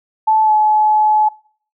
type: tone with pitch glide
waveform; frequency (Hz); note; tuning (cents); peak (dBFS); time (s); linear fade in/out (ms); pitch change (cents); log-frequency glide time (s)
sine; 872 to 855; A5 to A5; -16 to -50; -9; 0.27-1.29; 10; -34; 0.43-0.52
effects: noise-tail reverb RT60 0.5 s tail -23 dB re dry